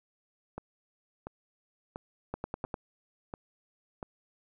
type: two click trains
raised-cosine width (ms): 1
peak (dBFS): -24 / -20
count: 6 / 5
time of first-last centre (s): 0.58-4.028 / 2.34-2.742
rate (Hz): 1.45 / 9.96
effects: none